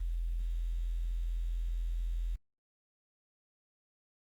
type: tone with quantisation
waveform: sine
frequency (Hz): 42.2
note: E1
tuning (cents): +41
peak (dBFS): -31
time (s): 0-2.36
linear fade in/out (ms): 10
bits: 10
effects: Opus 24 kbps